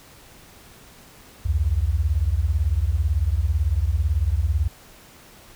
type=beating tone pair; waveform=sine; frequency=66.3 / 84.3 Hz; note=C2 / E2; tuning=+23 / +39 cents; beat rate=18 Hz; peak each=-21 dBFS; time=1.45-4.68 s; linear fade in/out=10 ms; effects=pink hiss -48 dBFS RMS until 5.55 s